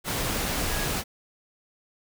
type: tone in noise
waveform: sine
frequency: 1661.2 Hz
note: G#6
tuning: in tune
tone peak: -36 dBFS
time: 0.67-0.9 s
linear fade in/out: 50 ms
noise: pink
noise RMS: -28 dBFS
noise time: 0.04-1.04 s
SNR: -11 dB
effects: none